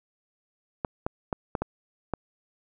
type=clicks; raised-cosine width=1 ms; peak=-13 dBFS; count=6; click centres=0.848 / 1.065 / 1.328 / 1.552 / 1.62 / 2.137 s; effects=none